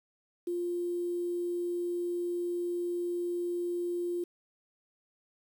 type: tone with quantisation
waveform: sine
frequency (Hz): 350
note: F4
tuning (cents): +4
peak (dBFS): -30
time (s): 0.47-4.24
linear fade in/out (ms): 5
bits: 9
effects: none